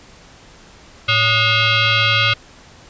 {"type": "tone with frequency modulation", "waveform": "sine", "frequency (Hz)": 562, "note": "C#5", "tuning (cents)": 24, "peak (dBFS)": -12, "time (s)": [1.08, 2.34], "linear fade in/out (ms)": 10, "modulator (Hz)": 673, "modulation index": 5.1, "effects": ["pink hiss -44 dBFS RMS until 2.89 s", "resampled to 16000 Hz"]}